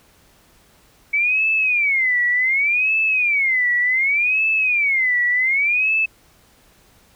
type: tone with vibrato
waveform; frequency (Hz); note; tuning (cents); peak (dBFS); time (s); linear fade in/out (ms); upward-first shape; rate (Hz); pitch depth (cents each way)
sine; 2257; C#7; +31; -15; 1.13-6.06; 10; sine; 0.67; 260
effects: pink hiss -54 dBFS RMS until 7.15 s